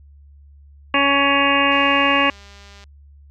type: harmonic tone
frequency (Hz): 279.7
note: C#4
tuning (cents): +16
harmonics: 1 / 2 / 3 / 4 / 6 / 7 / 8 / 9 / 10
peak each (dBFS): -22 / -23 / -25 / -19 / -23 / -25 / -25 / -23 / -21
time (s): 0.94-2.3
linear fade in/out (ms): 2
type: click train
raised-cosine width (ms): 0.2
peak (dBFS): -28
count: 226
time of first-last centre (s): 1.72-2.839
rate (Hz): 201
effects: added 71 Hz sine -43 dBFS peak until 3.3 s